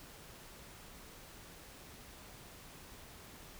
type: silence
effects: pink hiss -54 dBFS RMS until 3.59 s